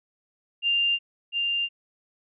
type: tone with echo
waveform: sine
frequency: 2794 Hz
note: F7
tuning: in tune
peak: -20 dBFS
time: 0.62-0.99 s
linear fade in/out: 50 ms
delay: 700 ms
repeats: 1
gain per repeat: -3 dB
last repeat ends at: 1.69 s
effects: none